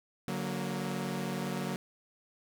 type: chord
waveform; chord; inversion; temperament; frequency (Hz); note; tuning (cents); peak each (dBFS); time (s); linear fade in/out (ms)
sawtooth; D augmented; none; equal with one note detuned; 144.06 / 185 / 233.1; D3 / F#3 / A#3; -33 / 0 / 0; -35 / -32 / -34; 0.28-1.76; 0
effects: none